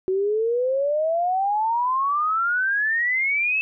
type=exponential sweep; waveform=sine; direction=up; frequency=370 to 2637 Hz; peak=-19 dBFS; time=0.08-3.61 s; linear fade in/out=0 ms; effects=none